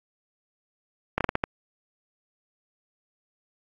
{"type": "slowing click train", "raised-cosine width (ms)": 0.5, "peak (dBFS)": -8, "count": 6, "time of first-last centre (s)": [1.18, 1.439], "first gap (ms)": 27, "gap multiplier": 1.33, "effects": ["AAC 64 kbps"]}